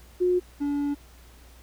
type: tone pair in turn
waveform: sine / triangle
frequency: 360.4 / 287 Hz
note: F#4 / D4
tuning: -45 / -40 cents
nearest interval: major third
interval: 395 cents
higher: first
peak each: -19 / -22 dBFS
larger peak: first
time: 0.2-0.4 / 0.6-0.95 s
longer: second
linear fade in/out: 20 ms
effects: added 60 Hz sine -49 dBFS peak until 1.62 s + pink hiss -55 dBFS RMS until 1.62 s